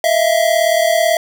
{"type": "tone pair together", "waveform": "square", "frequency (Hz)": [639.9, 678], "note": ["D#5", "E5"], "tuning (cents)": [48, 49], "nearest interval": "minor second", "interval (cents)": 101, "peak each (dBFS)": -15, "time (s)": [0.04, 1.17], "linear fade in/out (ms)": 2, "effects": []}